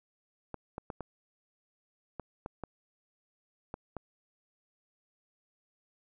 clicks, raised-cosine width 1 ms, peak -24 dBFS, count 9, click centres 0.543 / 0.781 / 0.902 / 1.007 / 2.197 / 2.461 / 2.637 / 3.741 / 3.967 s, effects none

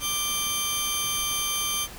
15% pulse tone pair together, 1177 / 3137 Hz, D6 / G7, +3 / +1 cents, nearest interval octave + perfect fourth, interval 1698 cents, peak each -25 / -19 dBFS, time 0-1.88 s, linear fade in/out 50 ms, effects pink hiss -42 dBFS RMS until 1.98 s

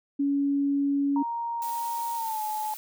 sine tone, 281.2 Hz, C#4, 25 cents sharp, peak -22 dBFS, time 0.19-1.23 s, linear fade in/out 10 ms
sine tone with pitch glide, 934 to 856.5 Hz, A#5 to A5, +3 to -47 cents, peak -28 dBFS, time 1.16-2.74 s, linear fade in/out 2 ms, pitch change -150 cents, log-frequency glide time 2.15-2.41 s
blue noise, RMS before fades -40 dBFS, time 1.62-2.77 s, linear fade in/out 0 ms
effects none

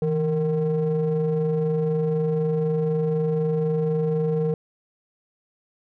triangle ring-modulated tone, 150 Hz, D3, 37 cents sharp, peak -15 dBFS, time 0.02-4.54 s, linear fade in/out 2 ms, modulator 312 Hz, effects none

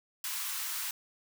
white high-pass noise, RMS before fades -36 dBFS, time 0.24-0.91 s, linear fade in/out 2 ms, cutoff 870 Hz, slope 48 dB/octave, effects none

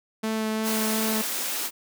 sawtooth tone with vibrato, 219.1 Hz, A3, 7 cents flat, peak -21 dBFS, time 0.23-1.22 s, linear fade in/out 10 ms, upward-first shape sine, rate 2.8 Hz, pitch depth 10 cents each way
white high-pass noise, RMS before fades -29 dBFS, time 0.63-1.71 s, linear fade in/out 50 ms, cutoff 210 Hz, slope 48 dB/octave
effects none

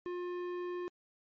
sine tone with tanh clipping, 355.3 Hz, F4, 30 cents sharp, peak -38 dBFS, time 0.06-0.88 s, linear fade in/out 0 ms, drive 14 dB, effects MP3 32 kbps

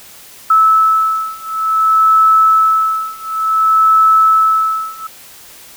sine beating tone pair, 1305 / 1305.56 Hz, E6 / E6, -18 / -17 cents, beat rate 0.56 Hz, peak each -12 / -11 dBFS, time 0.5-5.07 s, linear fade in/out 5 ms, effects white hiss -38 dBFS RMS until 5.76 s

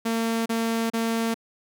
sawtooth tone bursts, 227.6 Hz, A#3, 41 cents flat, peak -19 dBFS, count 3, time 0.05-1.344 s, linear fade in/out 10 ms, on 410 ms, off 32 ms, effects none

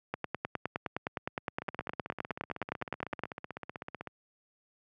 two click trains, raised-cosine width 0.5 ms, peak -17 / -24 dBFS, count 31 / 40, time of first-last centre 0.14-3.236 / 1.62-4.073 s, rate 9.69 / 15.9 Hz, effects high-pass 100 Hz 12 dB/octave

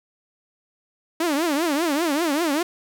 sawtooth tone with vibrato, 311.1 Hz, D#4, in tune, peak -16 dBFS, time 1.2-2.63 s, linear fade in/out 5 ms, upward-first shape triangle, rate 5.1 Hz, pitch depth 250 cents each way, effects none

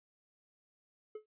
triangle tone with exponential decay, 428.9 Hz, A4, 44 cents flat, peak -36 dBFS, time 1.15-1.26 s, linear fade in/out 5 ms, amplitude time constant 22 ms, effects resampled to 8000 Hz

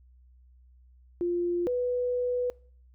sine tone pair in turn, 349.2 / 493.8 Hz, F4 / B4, 0 / 0 cents, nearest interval tritone, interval 600 cents, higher second, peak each -25 dBFS, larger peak neither, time 1.21-1.67 / 1.67-2.5 s, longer second, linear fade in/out 0 ms, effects noise-tail reverb RT60 0.5 s tail -25 dB re dry + added 62 Hz sine -54 dBFS peak until 2.94 s

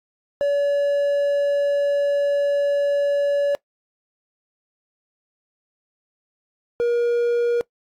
triangle tone pair in turn, 570 / 475.5 Hz, C#5 / A#4, +48 / +34 cents, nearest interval minor third, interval 314 cents, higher first, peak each -15 dBFS, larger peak neither, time 0.41-3.55 / 6.8-7.61 s, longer first, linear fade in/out 0 ms, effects noise-tail reverb RT60 0.1 s tail -22 dB re dry + AAC 64 kbps

